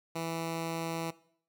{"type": "tone", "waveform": "10% pulse", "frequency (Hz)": 164.81, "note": "E3", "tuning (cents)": 0, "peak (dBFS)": -25, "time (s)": [0.15, 1.11], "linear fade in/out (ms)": 10, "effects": ["noise-tail reverb RT60 0.6 s tail -20 dB re dry"]}